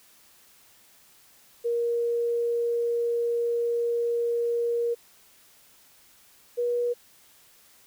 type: tone pair in turn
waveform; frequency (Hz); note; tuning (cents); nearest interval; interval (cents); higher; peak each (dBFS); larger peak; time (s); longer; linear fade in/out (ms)
sine; 471.3 / 481.8; A#4 / B4; +19 / -43; unison; 38; second; -23; neither; 1.64-4.95 / 6.57-6.94; first; 20
effects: white hiss -57 dBFS RMS until 7.86 s